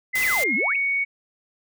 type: tone with pitch glide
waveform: sine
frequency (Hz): 2032 to 2229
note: B6 to C#7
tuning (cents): +49 to +9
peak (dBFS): -20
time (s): 0.13-1.05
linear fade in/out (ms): 20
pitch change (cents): +160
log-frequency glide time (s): 0.3-0.66
type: noise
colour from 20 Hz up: white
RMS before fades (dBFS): -29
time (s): 0.15-0.44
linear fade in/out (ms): 5
type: exponential two-way sweep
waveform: sine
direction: down then up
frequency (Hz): 2794 to 196 to 2794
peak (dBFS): -26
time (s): 0.22-0.76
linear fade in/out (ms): 5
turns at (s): 0.55
effects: none